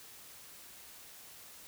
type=silence; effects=white hiss -53 dBFS RMS until 1.67 s